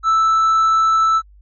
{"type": "tone with hard clipping", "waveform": "triangle", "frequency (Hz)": 1318.5, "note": "E6", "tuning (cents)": 0, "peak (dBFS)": -12, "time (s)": [0.03, 1.22], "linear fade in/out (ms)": 50, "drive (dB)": 5, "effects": ["added 50 Hz sine -43 dBFS peak until 1.41 s", "MP3 32 kbps"]}